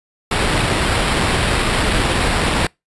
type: noise with sample-and-hold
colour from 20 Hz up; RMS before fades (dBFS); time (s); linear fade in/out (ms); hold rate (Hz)
pink; -17; 0.31-2.67; 5; 6300
effects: noise-tail reverb RT60 0.2 s tail -26 dB re dry + resampled to 24000 Hz